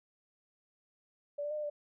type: tone with pitch steps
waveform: sine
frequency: 579 / 588 / 607 / 601 / 588 Hz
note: D5 / D5 / D#5 / D5 / D5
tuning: -25 / +2 / -43 / +40 / +2 cents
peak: -34 dBFS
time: 1.38-1.7 s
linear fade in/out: 10 ms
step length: 64 ms
effects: none